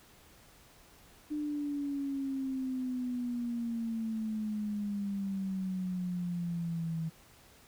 sine exponential sweep, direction down, 301.6 to 160.7 Hz, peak -32 dBFS, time 1.3-7.1 s, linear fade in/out 20 ms, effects pink hiss -59 dBFS RMS until 7.67 s

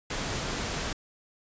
pink noise, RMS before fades -32 dBFS, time 0.1-0.93 s, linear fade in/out 5 ms, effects resampled to 16000 Hz

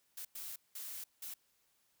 blue noise bursts at uneven times, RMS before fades -45 dBFS, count 4, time 0.17-0.25 / 0.35-0.56 / 0.75-1.04 / 1.22-1.34 s, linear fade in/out 5 ms, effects white hiss -75 dBFS RMS until 2 s

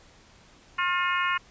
harmonic tone with a mistuned harmonic, 358.3 Hz, F4, 44 cents sharp, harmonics 3 / 4 / 5 / 6 / 7 / 8, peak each -27 / -29 / -31 / -33 / -34 / -35 dBFS, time 0.78-1.38 s, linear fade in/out 10 ms, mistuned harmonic 4, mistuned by -32 cents, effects pink hiss -55 dBFS RMS until 1.5 s + resampled to 16000 Hz

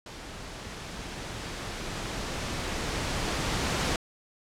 pink noise with level ramp, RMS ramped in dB -42 to -27 dBFS, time 0.06-3.96 s, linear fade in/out 2 ms, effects low-pass 7000 Hz 12 dB/octave

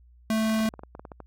square tone, 220 Hz, A3, in tune, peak -23 dBFS, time 0.3-0.69 s, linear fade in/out 2 ms
clicks, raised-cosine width 1 ms, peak -26 dBFS, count 10, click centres 0.604 / 0.655 / 0.739 / 0.793 / 0.835 / 0.951 / 0.995 / 1.052 / 1.118 / 1.203 s
effects added 60 Hz sine -52 dBFS peak until 1.26 s + AAC 64 kbps

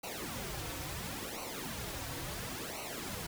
pink noise with flanger, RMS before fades -41 dBFS, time 0.03-3.27 s, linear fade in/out 10 ms, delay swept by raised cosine 0.58 to 4.98 ms, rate 0.72 Hz, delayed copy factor -0.8, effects none

